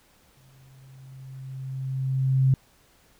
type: tone with exponential growth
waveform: sine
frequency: 132.5 Hz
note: C3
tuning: 22 cents sharp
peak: -15 dBFS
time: 0.37-2.54 s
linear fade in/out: 2 ms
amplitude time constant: 470 ms
effects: pink hiss -60 dBFS RMS until 3.19 s